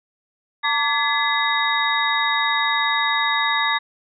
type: tone cluster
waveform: sine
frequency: 902 / 1157 / 1702 / 2019 / 3758 Hz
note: A5 / D6 / G#6 / B6 / A#7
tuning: +43 / -26 / +42 / +38 / +13 cents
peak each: -24 dBFS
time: 0.63-3.79 s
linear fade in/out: 20 ms
effects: none